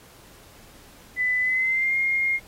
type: tone with pitch glide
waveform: sine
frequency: 2000 to 2131 Hz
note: B6 to C7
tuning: +21 to +31 cents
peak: -20 dBFS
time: 1.16-2.4 s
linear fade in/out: 50 ms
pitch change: +110 cents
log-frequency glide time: 1.41-1.97 s
effects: pink hiss -51 dBFS RMS until 2.47 s + AAC 48 kbps